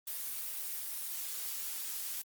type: noise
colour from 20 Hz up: blue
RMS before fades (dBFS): -39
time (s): 0.07-2.22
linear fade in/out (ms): 5
effects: Opus 24 kbps